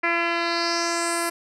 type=tone with low-pass filter sweep; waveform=10% pulse; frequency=339.4 Hz; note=F4; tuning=49 cents flat; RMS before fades=-24 dBFS; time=0.03-1.3 s; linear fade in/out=10 ms; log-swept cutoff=2200 to 11000 Hz; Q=3.7; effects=none